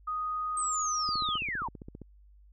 sine tone, 1244.5 Hz, D#6, in tune, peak -30 dBFS, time 0.07-1.38 s, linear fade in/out 10 ms
sine linear sweep, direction down, 8420 to 849 Hz, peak -31 dBFS, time 0.57-1.68 s, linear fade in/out 2 ms
click train, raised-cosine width 3 ms, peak -30 dBFS, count 15, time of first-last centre 1.09-2.017 s, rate 15.1 Hz
effects added 50 Hz sine -54 dBFS peak until 2.52 s

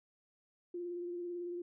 sine tone with vibrato, 350 Hz, F4, 4 cents sharp, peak -38 dBFS, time 0.74-1.62 s, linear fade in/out 5 ms, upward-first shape triangle, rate 18 Hz, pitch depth 30 cents each way, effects none

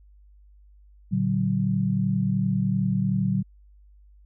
sine chord, Bb augmented, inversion none, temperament equal with one note detuned, 116.54 / 146.83 / 189.65 Hz, Bb2 / D3 / F#3, 0 / 0 / +43 cents, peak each -27 / -27 / -23 dBFS, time 1.11-3.43 s, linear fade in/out 20 ms, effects added 50 Hz sine -50 dBFS peak until 4.25 s

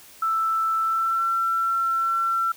sine tone with pitch glide, 1324 to 1349.5 Hz, E6 to E6, +7 to +40 cents, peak -20 dBFS, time 0.22-2.52 s, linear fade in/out 5 ms, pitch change +33 cents, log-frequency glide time 0.81-1.24 s, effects white hiss -48 dBFS RMS until 2.56 s

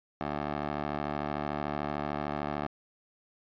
15% pulse tone with band-pass filter, 73.42 Hz, D2, in tune, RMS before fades -34 dBFS, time 0.21-2.67 s, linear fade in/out 0 ms, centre 780 Hz, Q 0.89, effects resampled to 11025 Hz

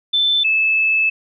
sine tone pair in turn, 3531 / 2614 Hz, A7 / E7, +5 / -15 cents, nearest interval perfect fourth, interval 520 cents, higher first, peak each -13 dBFS, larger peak neither, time 0.13-0.44 / 0.44-1.1 s, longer second, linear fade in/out 10 ms, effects none

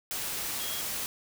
sine tone in noise, 3280 Hz, G#7, 22 cents flat, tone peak -40 dBFS, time 0.6-0.81 s, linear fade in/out 0 ms, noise white, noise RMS -34 dBFS, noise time 0.11-1.06 s, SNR -9 dB, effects none

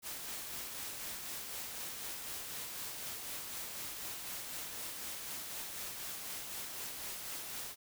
white noise with tremolo, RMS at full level -42 dBFS, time 0.02-7.76 s, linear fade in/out 50 ms, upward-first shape sine, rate 4 Hz, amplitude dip 30%, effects none

